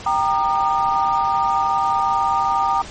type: chord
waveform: sine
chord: Eb major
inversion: first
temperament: equal with one note detuned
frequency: 784 / 932.3 / 1214 Hz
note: G5 / Bb5 / Eb6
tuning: 0 / 0 / -43 cents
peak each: -20 dBFS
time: 0.06-2.82 s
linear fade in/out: 5 ms
effects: pink hiss -36 dBFS RMS until 2.9 s + MP3 32 kbps